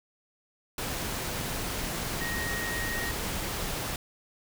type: tone in noise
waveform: sine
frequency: 1874 Hz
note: A#6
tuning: 9 cents sharp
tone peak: -33 dBFS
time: 2.21-3.11 s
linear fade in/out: 2 ms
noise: pink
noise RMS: -33 dBFS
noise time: 0.78-3.96 s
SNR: -3 dB
effects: none